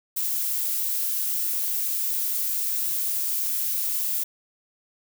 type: noise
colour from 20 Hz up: violet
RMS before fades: -26 dBFS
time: 0.16-4.24 s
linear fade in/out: 10 ms
effects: none